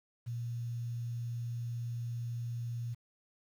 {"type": "tone with quantisation", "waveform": "sine", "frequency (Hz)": 118.5, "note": "A#2", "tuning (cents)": 29, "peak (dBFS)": -35, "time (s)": [0.26, 2.95], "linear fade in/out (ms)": 20, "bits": 10, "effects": []}